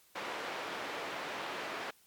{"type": "band-pass noise", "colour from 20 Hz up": "pink", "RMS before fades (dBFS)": -40, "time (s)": [0.15, 1.91], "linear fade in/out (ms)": 10, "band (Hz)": [440, 2900], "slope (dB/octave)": 12, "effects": ["white hiss -65 dBFS RMS until 2.06 s", "MP3 96 kbps"]}